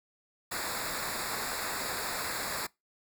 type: noise with comb filter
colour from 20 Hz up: pink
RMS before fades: -35 dBFS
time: 0.51-2.67 s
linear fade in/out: 10 ms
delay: 0.33 ms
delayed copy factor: -0.85
effects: noise-tail reverb RT60 0.2 s tail -23 dB re dry